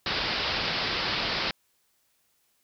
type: low-pass noise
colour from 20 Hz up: white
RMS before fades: -29 dBFS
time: 0.06-1.51 s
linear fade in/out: 2 ms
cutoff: 5100 Hz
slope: 96 dB/octave
effects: white hiss -70 dBFS RMS until 2.63 s